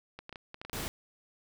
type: clicks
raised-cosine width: 0.3 ms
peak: -27 dBFS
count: 8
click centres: 0.19 / 0.294 / 0.327 / 0.358 / 0.544 / 0.615 / 0.65 / 0.697 s
type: noise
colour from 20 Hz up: pink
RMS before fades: -37 dBFS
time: 0.73-0.88 s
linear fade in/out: 0 ms
effects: none